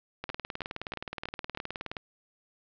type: two click trains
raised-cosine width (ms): 0.3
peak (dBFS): -19 / -19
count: 5 / 34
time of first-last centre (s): 0.3-1.574 / 0.24-1.968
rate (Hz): 3.14 / 19.1
effects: low-pass 5000 Hz 12 dB/octave